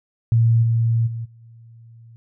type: tone with level steps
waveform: sine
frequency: 115 Hz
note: A#2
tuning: 23 cents flat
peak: -12 / -15 / -25 / -44 / -42 dBFS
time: 0.32-2.16 s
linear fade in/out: 0 ms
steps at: 0.62 / 1.06 / 1.24 / 1.41 s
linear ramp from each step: 20 ms
effects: none